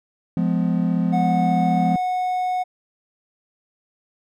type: chord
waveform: triangle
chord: F diminished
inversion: none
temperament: just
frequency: 174.61 / 209.5 / 251.4 Hz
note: F3 / Ab3 / Cb4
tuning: 0 / +15 / +31 cents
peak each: -18 / -22 / -22 dBFS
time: 0.37-1.96 s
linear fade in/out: 2 ms
type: tone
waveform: triangle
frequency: 733 Hz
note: F#5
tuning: 16 cents flat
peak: -18 dBFS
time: 1.12-2.64 s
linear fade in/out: 20 ms
effects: none